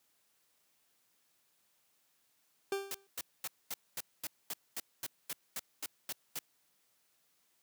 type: tone with exponential decay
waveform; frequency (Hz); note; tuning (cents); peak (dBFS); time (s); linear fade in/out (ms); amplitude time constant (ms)
40% pulse; 393.9; G4; +8; -29; 2.72-3.07; 2; 75
type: noise bursts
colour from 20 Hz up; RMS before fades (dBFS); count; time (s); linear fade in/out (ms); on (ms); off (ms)
white; -39; 14; 2.91-6.39; 2; 35; 230
effects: white hiss -74 dBFS RMS until 7.62 s + high-pass 100 Hz 12 dB/octave